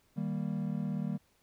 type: chord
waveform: triangle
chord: Eb major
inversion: none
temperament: equal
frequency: 155.56 / 196 / 233.1 Hz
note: Eb3 / G3 / Bb3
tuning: 0 / 0 / 0 cents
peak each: -34 / -33 / -36 dBFS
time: 0.16-1.18 s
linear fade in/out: 20 ms
effects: pink hiss -70 dBFS RMS until 1.42 s